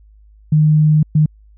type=tone bursts at uneven times; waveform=sine; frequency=153.2 Hz; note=D#3; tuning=27 cents flat; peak=-8 dBFS; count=2; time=0.52-1.03 / 1.15-1.26 s; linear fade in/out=5 ms; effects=added 52 Hz sine -43 dBFS peak until 1.57 s